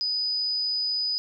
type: tone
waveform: sine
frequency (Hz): 4978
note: D#8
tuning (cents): 0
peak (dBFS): -24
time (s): 0.01-1.18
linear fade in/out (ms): 0
effects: none